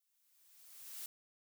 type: noise with exponential growth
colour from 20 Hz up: blue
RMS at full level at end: -44 dBFS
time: 0-1.06 s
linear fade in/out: 2 ms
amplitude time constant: 230 ms
effects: none